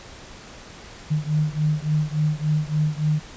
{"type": "beating tone pair", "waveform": "sine", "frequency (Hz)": [150.9, 154.4], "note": ["D3", "D#3"], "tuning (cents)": [47, -13], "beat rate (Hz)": 3.5, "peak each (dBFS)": [-22, -23], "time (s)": [1.1, 3.2], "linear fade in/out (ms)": 20, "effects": ["pink hiss -42 dBFS RMS until 3.36 s", "resampled to 16000 Hz"]}